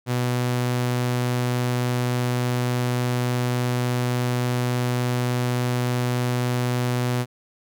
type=tone; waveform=sawtooth; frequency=123.47 Hz; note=B2; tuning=in tune; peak=-17 dBFS; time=0.06-7.26 s; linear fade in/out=50 ms; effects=none